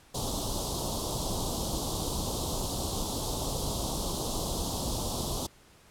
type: band-stop noise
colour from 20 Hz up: pink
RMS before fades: -32 dBFS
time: 0.14-5.47 s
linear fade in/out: 10 ms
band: 1100 to 3300 Hz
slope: 48 dB/octave
effects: pink hiss -58 dBFS RMS until 5.9 s + low-pass 12000 Hz 12 dB/octave